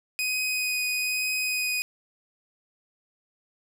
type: tone with vibrato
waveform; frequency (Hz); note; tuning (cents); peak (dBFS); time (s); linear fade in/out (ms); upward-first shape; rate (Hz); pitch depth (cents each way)
sawtooth; 2500; D#7; +8; -22; 0.19-1.82; 0; triangle; 1.1; 10
effects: none